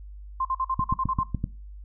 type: tone bursts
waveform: sine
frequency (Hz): 1050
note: C6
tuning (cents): +6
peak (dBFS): -23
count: 9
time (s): 0.4-1.234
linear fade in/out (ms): 5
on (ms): 50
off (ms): 48
type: clicks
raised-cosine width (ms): 5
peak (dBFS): -14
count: 6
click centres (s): 0.794 / 0.925 / 1.056 / 1.188 / 1.347 / 1.441
effects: noise-tail reverb RT60 0.3 s tail -17 dB re dry + added 50 Hz sine -39 dBFS peak until 1.84 s